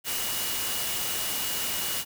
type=tone in noise; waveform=sine; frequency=2895 Hz; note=F#7; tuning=38 cents flat; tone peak=-37 dBFS; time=0.04-2.05 s; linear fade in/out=50 ms; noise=white; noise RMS=-30 dBFS; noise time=0.04-2.05 s; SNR=-10 dB; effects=none